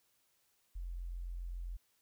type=tone; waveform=sine; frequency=43.65 Hz; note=F1; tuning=in tune; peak=-39 dBFS; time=0.75-1.77 s; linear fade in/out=10 ms; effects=white hiss -75 dBFS RMS until 2.01 s